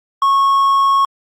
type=tone; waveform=triangle; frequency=1098 Hz; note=C#6; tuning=17 cents flat; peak=-8 dBFS; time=0.22-1.05 s; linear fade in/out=2 ms; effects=Opus 48 kbps